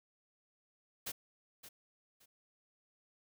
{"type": "noise with echo", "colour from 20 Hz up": "white", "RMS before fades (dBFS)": -41, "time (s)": [1.06, 1.12], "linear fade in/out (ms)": 10, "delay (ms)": 570, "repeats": 2, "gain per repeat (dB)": -12, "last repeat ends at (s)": 2.26, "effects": []}